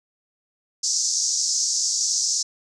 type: band-pass noise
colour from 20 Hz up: pink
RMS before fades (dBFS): -23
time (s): 0.83-2.43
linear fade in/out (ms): 10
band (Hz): 5200 to 7000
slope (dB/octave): 48
effects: none